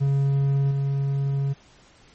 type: tone with level steps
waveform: triangle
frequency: 138.59 Hz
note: C#3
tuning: in tune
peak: -16 / -19 dBFS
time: 0-1.54 s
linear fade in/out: 20 ms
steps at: 0.71 s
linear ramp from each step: 2 ms
effects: pink hiss -54 dBFS RMS until 2.14 s + MP3 32 kbps